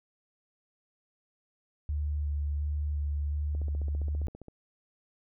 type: tone with vibrato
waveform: sine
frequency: 73.42 Hz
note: D2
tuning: in tune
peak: -28 dBFS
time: 1.89-4.27 s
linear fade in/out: 0 ms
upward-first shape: square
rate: 1.4 Hz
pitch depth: 13 cents each way
type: click train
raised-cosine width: 2 ms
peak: -32 dBFS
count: 15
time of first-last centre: 3.55-4.483 s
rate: 15 Hz
effects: none